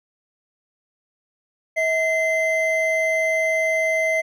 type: tone pair together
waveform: triangle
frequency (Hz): 642.8 / 2067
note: E5 / C7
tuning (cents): -44 / -22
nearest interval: octave + minor sixth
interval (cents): 2022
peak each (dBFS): -19 / -19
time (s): 1.76-4.22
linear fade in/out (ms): 20
effects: none